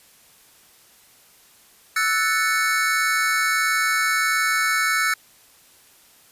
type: chord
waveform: square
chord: F# minor seventh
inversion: third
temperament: equal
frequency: 1318.5 / 1480 / 1760 / 2217 Hz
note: E6 / F#6 / A6 / C#7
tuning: 0 / 0 / 0 / 0 cents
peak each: -25 dBFS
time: 1.96-5.14 s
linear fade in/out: 5 ms
effects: white hiss -53 dBFS RMS until 6.31 s + resampled to 32000 Hz